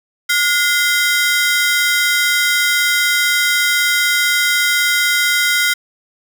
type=ring-modulated tone; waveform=sawtooth; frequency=1747 Hz; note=A6; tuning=13 cents flat; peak=-6 dBFS; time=0.29-5.74 s; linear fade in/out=10 ms; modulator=312 Hz; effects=none